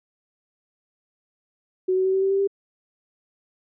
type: tone with pitch steps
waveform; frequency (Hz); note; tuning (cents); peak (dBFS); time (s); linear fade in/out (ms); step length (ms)
sine; 371.7 / 375.6 / 379.5 / 383.5 / 387.5 / 391.5 / 395.6; F#4 / F#4 / F#4 / G4 / G4 / G4 / G4; +8 / +26 / +44 / -38 / -20 / -2 / +16; -18; 1.88-2.475; 10; 85
effects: none